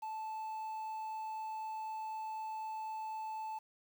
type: tone with quantisation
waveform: triangle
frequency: 876 Hz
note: A5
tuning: 8 cents flat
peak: -37 dBFS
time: 0.02-3.59 s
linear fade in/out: 10 ms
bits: 10
effects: none